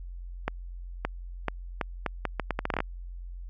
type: accelerating click train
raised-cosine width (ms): 0.5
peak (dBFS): -12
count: 15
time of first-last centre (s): 0.48-2.804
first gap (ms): 570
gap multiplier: 0.76
effects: added 44 Hz sine -37 dBFS peak until 3.49 s